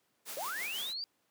white noise with tremolo, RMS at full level -41 dBFS, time 0.25-0.94 s, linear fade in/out 50 ms, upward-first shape sine, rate 6 Hz, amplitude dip 40%
sine linear sweep, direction up, 493.9 to 4773 Hz, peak -36 dBFS, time 0.37-1.04 s, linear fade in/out 0 ms
effects pink hiss -75 dBFS RMS until 1.3 s + high-pass 200 Hz 12 dB/octave

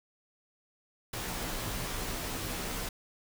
pink noise with comb filter, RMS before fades -36 dBFS, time 1.13-2.89 s, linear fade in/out 5 ms, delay 14 ms, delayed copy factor -0.7, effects none

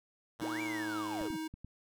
5% pulse tone with pitch glide, 116.54 to 106.25 Hz, A#2 to G#2, 0 to +40 cents, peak -32 dBFS, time 0.39-1.28 s, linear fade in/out 10 ms, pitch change -160 cents, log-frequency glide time 0.51-1.07 s
square tone, 316.2 Hz, D#4, 28 cents sharp, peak -37 dBFS, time 0.41-1.48 s, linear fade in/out 10 ms
triangle linear two-way sweep, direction up then down, 42.53 to 2364 to 130.3 Hz, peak -38 dBFS, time 0.41-1.37 s, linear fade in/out 10 ms, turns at 0.61 s
clicks, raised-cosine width 5 ms, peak -34 dBFS, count 4, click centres 1.213 / 1.304 / 1.54 / 1.646 s
effects none

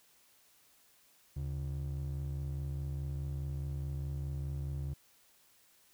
triangle ring-modulated tone, 106.1 Hz, G#2, 38 cents sharp, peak -30 dBFS, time 1.36-4.94 s, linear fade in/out 10 ms, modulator 32.4 Hz, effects white hiss -66 dBFS RMS until 5.93 s

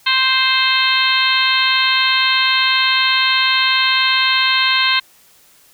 harmonic tone with a mistuned harmonic, 523 Hz, C5, 1 cent flat, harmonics 2 / 3 / 4 / 5 / 6 / 7 / 8, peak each -20 / -20 / -20 / -20 / -20 / -20 / -20 dBFS, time 0.06-5 s, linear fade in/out 10 ms, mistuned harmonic 7, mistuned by +17 cents, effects white hiss -50 dBFS RMS until 5.73 s

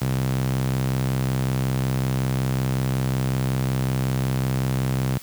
sawtooth tone with high-pass filter, 65.41 Hz, C2, in tune, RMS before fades -23 dBFS, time 0.01-5.18 s, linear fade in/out 5 ms, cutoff 130 Hz, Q 2.7, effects white hiss -43 dBFS RMS until 5.22 s

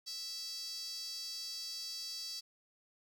sawtooth tone with high-pass filter, 659.3 Hz, E5, in tune, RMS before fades -43 dBFS, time 0.06-2.41 s, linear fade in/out 20 ms, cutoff 4800 Hz, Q 7.9, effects 12-bit

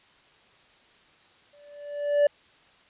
triangle tone with exponential growth, 581 Hz, D5, 19 cents flat, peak -13 dBFS, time 1.53-2.27 s, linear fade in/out 5 ms, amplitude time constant 160 ms, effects white hiss -58 dBFS RMS until 2.89 s + resampled to 8000 Hz

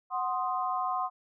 sine chord, C diminished, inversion second, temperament equal, 740 / 1046.5 / 1244.5 Hz, Gb5 / C6 / Eb6, 0 / 0 / 0 cents, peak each -32 / -31 / -35 dBFS, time 0.1-1.1 s, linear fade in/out 50 ms, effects none

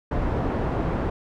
pink low-pass noise, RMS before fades -25 dBFS, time 0.11-1.1 s, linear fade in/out 5 ms, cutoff 960 Hz, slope 12 dB/octave, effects none

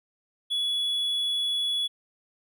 triangle tone, 3392 Hz, G#7, 36 cents sharp, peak -23 dBFS, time 0.5-1.88 s, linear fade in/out 20 ms, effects none

